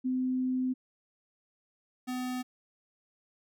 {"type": "tone pair in turn", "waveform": ["sine", "square"], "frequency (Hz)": [256.2, 252.2], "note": ["C4", "B3"], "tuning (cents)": [-36, 36], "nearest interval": "unison", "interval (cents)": 28, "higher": "first", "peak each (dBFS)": [-27, -33], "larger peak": "first", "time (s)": [[0.04, 0.74], [2.07, 2.43]], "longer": "first", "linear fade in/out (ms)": 20, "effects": []}